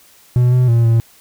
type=tone with pitch steps; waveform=triangle; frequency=123.4 / 125.8 / 116.7 / 114.8 Hz; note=B2 / B2 / A#2 / A#2; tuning=-1 / +32 / +2 / -26 cents; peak=-7 dBFS; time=0.36-1 s; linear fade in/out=0 ms; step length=160 ms; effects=white hiss -48 dBFS RMS until 1.2 s